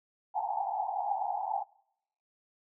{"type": "band-pass noise", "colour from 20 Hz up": "white", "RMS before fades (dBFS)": -33, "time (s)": [0.34, 1.64], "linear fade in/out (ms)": 20, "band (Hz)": [730, 870], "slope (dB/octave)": 96, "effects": ["noise-tail reverb RT60 0.8 s tail -25 dB re dry"]}